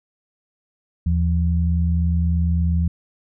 sine tone pair together, 79.78 / 171.3 Hz, D#2 / F3, +44 / -33 cents, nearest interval octave + minor second, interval 1323 cents, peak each -17 / -22 dBFS, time 1.06-2.88 s, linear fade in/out 5 ms, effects none

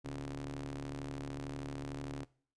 sawtooth ring-modulated tone, 73.2 Hz, D2, 5 cents flat, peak -33 dBFS, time 0.04-2.25 s, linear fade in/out 20 ms, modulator 204 Hz, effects noise-tail reverb RT60 0.5 s tail -22 dB re dry + resampled to 22050 Hz

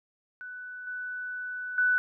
sine tone with level steps, 1491 Hz, F#6, 13 cents sharp, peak -38 / -33 / -21 dBFS, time 0.41-1.98 s, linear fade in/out 0 ms, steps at 0.87 / 1.78 s, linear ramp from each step 2 ms, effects none

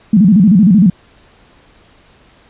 sine tone with vibrato, 196.2 Hz, G3, 2 cents sharp, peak -4 dBFS, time 0.13-0.9 s, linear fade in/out 5 ms, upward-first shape square, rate 13 Hz, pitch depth 180 cents each way, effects pink hiss -47 dBFS RMS until 2.49 s + resampled to 8000 Hz

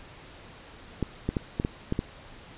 clicks, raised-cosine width 3 ms, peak -13 dBFS, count 7, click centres 1.027 / 1.29 / 1.368 / 1.599 / 1.649 / 1.924 / 1.991 s, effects pink hiss -48 dBFS RMS until 2.57 s + resampled to 8000 Hz

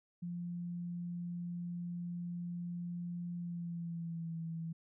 sine tone with pitch glide, 174.1 to 164.33 Hz, F3 to E3, -5 to -5 cents, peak -38 dBFS, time 0.22-4.73 s, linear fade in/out 10 ms, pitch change -100 cents, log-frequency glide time 3.36-4.38 s, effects none

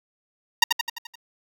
10% pulse tone with echo, 933 Hz, A#5, 1 cent sharp, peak -3 dBFS, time 0.62-0.64 s, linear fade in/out 5 ms, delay 86 ms, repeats 6, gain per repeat -5 dB, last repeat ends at 1.156 s, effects none

